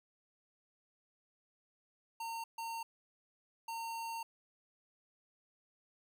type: tone bursts at uneven times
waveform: square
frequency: 914 Hz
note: A#5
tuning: 34 cents flat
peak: -40 dBFS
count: 3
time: 2.2-2.44 / 2.58-2.83 / 3.68-4.23 s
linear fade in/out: 5 ms
effects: none